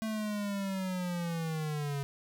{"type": "linear sweep", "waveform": "square", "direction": "down", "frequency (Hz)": [221.6, 138.59], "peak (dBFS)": -33, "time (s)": [0.02, 2.03], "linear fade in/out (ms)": 0, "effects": []}